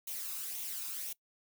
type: noise with flanger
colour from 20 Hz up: blue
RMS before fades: -40 dBFS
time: 0.07-1.13 s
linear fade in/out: 5 ms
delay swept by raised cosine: 0.31 to 0.81 ms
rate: 1.9 Hz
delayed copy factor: +0.5
effects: noise-tail reverb RT60 0.1 s tail -22 dB re dry